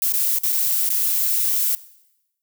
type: noise with dropouts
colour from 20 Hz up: violet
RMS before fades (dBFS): -20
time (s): 0.02-1.75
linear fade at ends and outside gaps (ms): 1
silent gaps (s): 0.123-0.137 / 0.386-0.434 / 0.522-0.526 / 0.891-0.902
effects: noise-tail reverb RT60 0.9 s tail -19 dB re dry